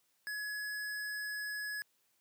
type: tone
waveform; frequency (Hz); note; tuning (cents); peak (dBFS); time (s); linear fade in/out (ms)
square; 1689; G#6; +29; -38; 0.27-1.82; 0
effects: white hiss -75 dBFS RMS until 2.2 s + high-pass 100 Hz 12 dB/octave